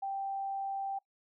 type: tone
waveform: sine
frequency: 784 Hz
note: G5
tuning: in tune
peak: -33 dBFS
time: 0.02-0.99 s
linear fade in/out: 10 ms
effects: noise-tail reverb RT60 0.1 s tail -22 dB re dry